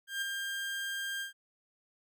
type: tone with ADSR envelope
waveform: 30% pulse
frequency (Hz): 1598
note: G6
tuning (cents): +33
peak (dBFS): -28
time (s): 0.07-1.33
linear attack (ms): 150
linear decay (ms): 6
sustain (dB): -4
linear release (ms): 120
effects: none